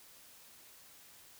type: silence
effects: white hiss -58 dBFS RMS until 1.39 s